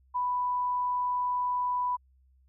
sine tone, 990 Hz, B5, 4 cents sharp, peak -26 dBFS, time 0.14-1.97 s, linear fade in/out 20 ms, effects added 65 Hz sine -60 dBFS peak until 2.48 s

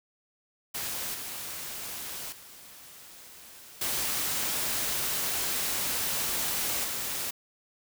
white noise with level steps, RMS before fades -34 / -38 / -49 / -30 / -33 dBFS, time 0.74-7.31 s, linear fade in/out 10 ms, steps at 1.14 / 2.32 / 3.81 / 6.84 s, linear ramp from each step 5 ms, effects none

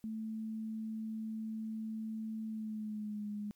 sine tone with pitch glide, 220 to 207.8 Hz, A3 to G#3, 0 to +1 cents, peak -37 dBFS, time 0.04-3.51 s, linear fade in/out 0 ms, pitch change -99 cents, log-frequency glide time 2.47-3.28 s, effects white hiss -75 dBFS RMS until 3.55 s + MP3 96 kbps

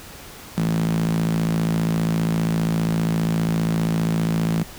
sawtooth tone with high-pass filter, 55 Hz, A1, in tune, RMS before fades -21 dBFS, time 0.57-4.63 s, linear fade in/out 0 ms, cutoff 180 Hz, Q 7.6, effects pink hiss -40 dBFS RMS until 4.78 s

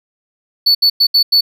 triangle tone bursts at uneven times, 4460 Hz, C#8, 10 cents sharp, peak -6 dBFS, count 5, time 0.66-0.75 / 0.82-0.9 / 1-1.07 / 1.14-1.23 / 1.32-1.41 s, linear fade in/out 10 ms, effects none

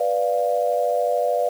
sine chord, B diminished, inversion none, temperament equal, 493.9 / 587.3 / 698.5 Hz, B4 / D5 / F5, 0 / 0 / 0 cents, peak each -23 / -22 / -23 dBFS, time 0-1.49 s, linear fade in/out 5 ms, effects 7-bit

